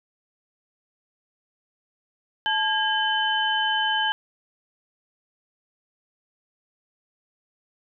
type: tone cluster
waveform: sine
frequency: 870 / 1630 / 3045 Hz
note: A5 / G#6 / F#7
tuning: -20 / -33 / +49 cents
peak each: -25 dBFS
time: 2.46-4.12 s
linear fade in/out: 0 ms
effects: none